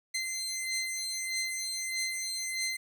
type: beating tone pair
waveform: 15% pulse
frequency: 2069 / 2070.6 Hz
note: C7 / C7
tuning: -20 / -19 cents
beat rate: 1.6 Hz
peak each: -30 / -28 dBFS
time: 0.14-2.77 s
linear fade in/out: 10 ms
effects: none